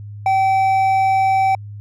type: tone with hard clipping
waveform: sine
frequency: 770 Hz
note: G5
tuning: 31 cents flat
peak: -14 dBFS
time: 0.26-1.55 s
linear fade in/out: 2 ms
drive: 5 dB
effects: added 103 Hz sine -30 dBFS peak until 1.8 s